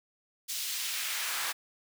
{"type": "noise with high-pass filter sweep", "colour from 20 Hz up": "pink", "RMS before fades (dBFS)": -34, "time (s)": [0.48, 1.53], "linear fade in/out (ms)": 20, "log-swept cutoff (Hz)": [4400, 1100], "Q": 0.97, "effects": []}